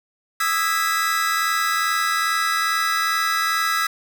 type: chord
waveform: 45% pulse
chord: E major seventh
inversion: third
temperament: just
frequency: 1236.1 / 1318.5 / 1648.1 / 1977.8 Hz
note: D#6 / E6 / G#6 / B6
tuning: -12 / 0 / -14 / +2 cents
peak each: -27 / -22 / -26 / -26 dBFS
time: 0.4-3.87 s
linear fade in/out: 5 ms
effects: none